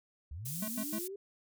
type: linear sweep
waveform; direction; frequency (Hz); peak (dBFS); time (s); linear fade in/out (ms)
sine; up; 63.5 to 407.6; -40; 0.31-1.16; 5
type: high-pass noise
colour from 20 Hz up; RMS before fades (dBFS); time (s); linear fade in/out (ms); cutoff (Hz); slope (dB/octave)
pink; -41; 0.45-1.08; 10; 9900; 12
type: tone bursts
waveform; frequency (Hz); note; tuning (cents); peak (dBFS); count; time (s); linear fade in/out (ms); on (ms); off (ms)
square; 214.6; A3; -43; -36; 3; 0.62-0.988; 5; 62; 91
effects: none